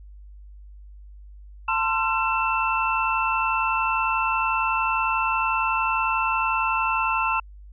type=tone cluster; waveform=sine; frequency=891 / 1042 / 1357 / 2669 Hz; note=A5 / C6 / E6 / E7; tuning=+22 / -7 / +50 / +21 cents; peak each=-26 dBFS; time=1.68-7.4 s; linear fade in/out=5 ms; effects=added 50 Hz sine -41 dBFS peak until 7.72 s